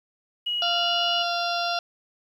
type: tone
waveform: sine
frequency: 2904 Hz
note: F#7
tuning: 33 cents flat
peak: -24 dBFS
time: 0.46-1.23 s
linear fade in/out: 10 ms
type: harmonic tone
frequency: 692 Hz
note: F5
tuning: 16 cents flat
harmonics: 1 / 2 / 4 / 5 / 6 / 7 / 8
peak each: -27 / -30 / -33 / -34 / -35 / -35 / -36 dBFS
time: 0.62-1.79 s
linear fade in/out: 2 ms
effects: 9-bit